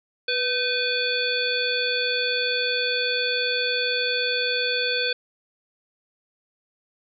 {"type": "harmonic tone with a mistuned harmonic", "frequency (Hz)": 493.9, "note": "B4", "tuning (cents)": 0, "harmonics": [1, 3, 5, 7, 9], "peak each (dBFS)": [-28, -28, -28, -28, -28], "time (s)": [0.28, 5.13], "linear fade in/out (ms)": 5, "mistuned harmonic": 3, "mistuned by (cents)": 62, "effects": []}